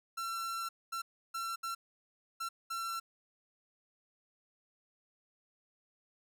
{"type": "tone bursts at uneven times", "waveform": "45% pulse", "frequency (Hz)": 1352, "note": "E6", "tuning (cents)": 43, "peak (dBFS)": -36, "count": 6, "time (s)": [[0.17, 0.69], [0.92, 1.02], [1.34, 1.56], [1.63, 1.75], [2.4, 2.49], [2.7, 3]], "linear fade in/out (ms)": 10, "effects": []}